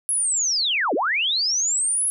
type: linear two-way sweep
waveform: sine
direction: down then up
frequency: 10840 to 243.6 to 10840 Hz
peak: -19 dBFS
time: 0.09-2.1 s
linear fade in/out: 0 ms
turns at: 0.94 s
effects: none